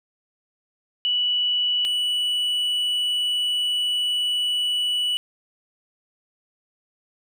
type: tone pair in turn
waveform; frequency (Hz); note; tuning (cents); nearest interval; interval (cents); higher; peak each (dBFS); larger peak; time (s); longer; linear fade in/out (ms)
sine / triangle; 2953 / 2953; F#7 / F#7; -4 / -4; unison; 0; neither; -19; neither; 1.05-1.85 / 1.85-5.17; second; 0
effects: none